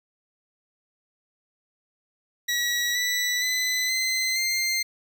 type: tone with pitch steps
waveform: 20% pulse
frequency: 1927 / 1968.6 / 2011 / 2055 / 2099 Hz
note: B6 / B6 / B6 / C7 / C7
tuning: -43 / -6 / +31 / -32 / +5 cents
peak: -18 dBFS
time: 2.48-4.83 s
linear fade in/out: 10 ms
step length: 470 ms
effects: none